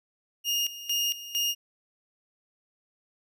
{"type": "tone with tremolo", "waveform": "30% pulse", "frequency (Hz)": 2839, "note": "F7", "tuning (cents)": 28, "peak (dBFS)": -22, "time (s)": [0.44, 1.55], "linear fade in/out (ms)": 50, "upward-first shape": "square", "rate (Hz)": 2.2, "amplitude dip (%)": 80, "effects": []}